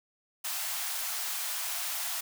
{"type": "high-pass noise", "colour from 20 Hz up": "white", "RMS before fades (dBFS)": -34, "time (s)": [0.44, 2.21], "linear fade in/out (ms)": 10, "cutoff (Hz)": 630, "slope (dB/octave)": 96, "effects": []}